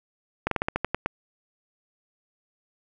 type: slowing click train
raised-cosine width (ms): 0.5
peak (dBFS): -9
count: 9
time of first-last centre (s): 0.47-1.06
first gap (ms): 43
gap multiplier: 1.15
effects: none